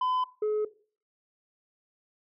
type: tone pair in turn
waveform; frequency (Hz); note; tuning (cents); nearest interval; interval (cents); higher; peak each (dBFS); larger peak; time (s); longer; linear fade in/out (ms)
sine; 1012 / 425.5; B5 / G#4; +42 / +42; octave + minor third; 1500; first; -22; neither; 0.01-0.24 / 0.42-0.65; neither; 5
effects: noise-tail reverb RT60 0.4 s tail -18 dB re dry + tanh soft clip ceiling -24 dBFS